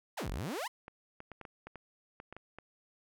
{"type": "exponential two-way sweep", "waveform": "sawtooth", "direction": "down then up", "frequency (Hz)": [1088, 37.88, 1088], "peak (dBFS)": -32, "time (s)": [0.17, 0.68], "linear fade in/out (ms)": 10, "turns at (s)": 0.3}
{"type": "clicks", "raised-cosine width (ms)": 0.5, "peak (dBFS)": -31, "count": 11, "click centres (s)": [0.881, 1.204, 1.317, 1.413, 1.452, 1.67, 1.757, 2.201, 2.326, 2.366, 2.586]}
{"effects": []}